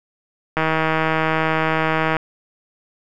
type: click train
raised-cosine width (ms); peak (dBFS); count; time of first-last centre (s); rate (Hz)
0.5; -4; 255; 0.57-2.167; 159
effects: none